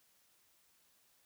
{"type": "silence", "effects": ["white hiss -71 dBFS RMS until 1.25 s"]}